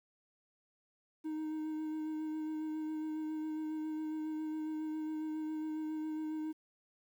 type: tone with vibrato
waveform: triangle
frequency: 311.1 Hz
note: D#4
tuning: in tune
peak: -34 dBFS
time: 1.24-6.53 s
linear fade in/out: 20 ms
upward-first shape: sine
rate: 7.3 Hz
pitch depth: 15 cents each way
effects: 11-bit